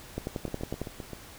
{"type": "two click trains", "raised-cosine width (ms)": 2, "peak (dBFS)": [-18, -24], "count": [8, 6], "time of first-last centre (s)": [[0.18, 0.816], [0.48, 1.133]], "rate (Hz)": [11, 7.66], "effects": ["pink hiss -48 dBFS RMS until 1.38 s"]}